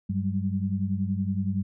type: tone cluster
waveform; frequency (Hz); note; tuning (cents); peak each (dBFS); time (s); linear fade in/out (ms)
sine; 97.7 / 188.8 / 199.5; G2 / F#3 / G3; -5 / +35 / +31; -29; 0.09-1.63; 10
effects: none